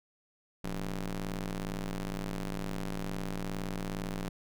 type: ring-modulated tone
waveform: sawtooth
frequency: 99.6 Hz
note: G2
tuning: 28 cents sharp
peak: -27 dBFS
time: 0.64-4.29 s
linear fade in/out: 5 ms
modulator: 78.5 Hz
effects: none